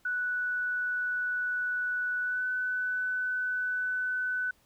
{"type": "tone with pitch glide", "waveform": "sine", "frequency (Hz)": [1480, 1499.8], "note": ["F#6", "F#6"], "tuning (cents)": [0, 23], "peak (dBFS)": -28, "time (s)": [0.05, 4.51], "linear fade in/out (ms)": 5, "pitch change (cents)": 23, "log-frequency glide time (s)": [2.22, 2.43], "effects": ["pink hiss -66 dBFS RMS until 4.65 s"]}